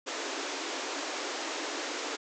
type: band-pass noise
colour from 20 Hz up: pink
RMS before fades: -36 dBFS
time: 0.06-2.17 s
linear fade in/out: 20 ms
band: 270 to 7500 Hz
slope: 96 dB/octave
effects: none